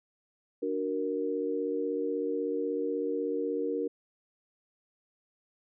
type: chord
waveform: sine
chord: D augmented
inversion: none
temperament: equal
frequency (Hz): 293.7 / 370 / 466.2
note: D4 / F#4 / A#4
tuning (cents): 0 / 0 / 0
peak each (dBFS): -34 / -35 / -31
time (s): 0.62-3.88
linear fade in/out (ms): 10
effects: none